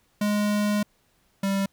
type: tone pair in turn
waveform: square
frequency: 207.7 / 196.04 Hz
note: G#3 / G3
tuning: 0 / 0 cents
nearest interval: minor second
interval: 100 cents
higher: first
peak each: -22 / -23 dBFS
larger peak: first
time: 0.21-0.83 / 1.43-1.66 s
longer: first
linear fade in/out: 5 ms
effects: pink hiss -66 dBFS RMS until 1.72 s